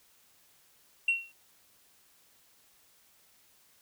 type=tone with exponential decay; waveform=sine; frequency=2733 Hz; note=F7; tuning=38 cents flat; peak=-19 dBFS; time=1.08-1.32 s; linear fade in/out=5 ms; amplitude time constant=52 ms; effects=tanh soft clip ceiling -20 dBFS + white hiss -64 dBFS RMS until 3.81 s